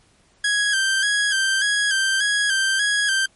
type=tone with vibrato; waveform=sawtooth; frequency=1613 Hz; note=G6; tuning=49 cents sharp; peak=-14 dBFS; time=0.44-3.26 s; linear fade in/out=5 ms; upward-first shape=square; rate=1.7 Hz; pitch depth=51 cents each way; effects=pink hiss -58 dBFS RMS until 3.35 s + MP3 48 kbps